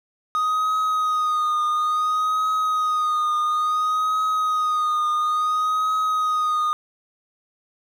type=tone with vibrato; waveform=triangle; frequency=1244.5 Hz; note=D#6; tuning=in tune; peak=-17 dBFS; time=0.35-6.73 s; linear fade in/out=0 ms; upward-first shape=triangle; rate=0.58 Hz; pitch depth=34 cents each way; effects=8-bit